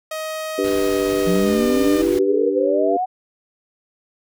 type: tone with pitch glide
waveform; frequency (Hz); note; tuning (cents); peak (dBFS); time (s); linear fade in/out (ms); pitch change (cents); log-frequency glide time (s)
sawtooth; 629 to 604.4; D#5 to D5; +19 to +50; -21; 0.11-2.02; 5; -69; 1.41-1.64
type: chord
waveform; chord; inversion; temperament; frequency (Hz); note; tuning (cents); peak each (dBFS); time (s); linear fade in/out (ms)
sine; G major; second; just; 294 / 392 / 490; D4 / G4 / B4; +2 / 0 / -14; -23 / -20 / -22; 0.58-2.97; 5
type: noise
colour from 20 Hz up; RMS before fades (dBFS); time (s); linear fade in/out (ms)
pink; -33; 0.64-2.19; 2
type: exponential sweep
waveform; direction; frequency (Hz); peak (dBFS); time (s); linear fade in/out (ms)
sine; up; 171.9 to 760; -18; 1.26-3.06; 20
effects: none